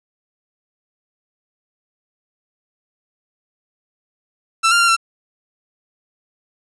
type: tone with pitch steps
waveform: sawtooth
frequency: 1335 / 1394 / 1383 / 1352 Hz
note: E6 / F6 / F6 / E6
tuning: +22 / -4 / -17 / +43 cents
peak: -8 dBFS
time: 4.63-4.966 s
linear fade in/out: 20 ms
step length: 84 ms
effects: resampled to 24000 Hz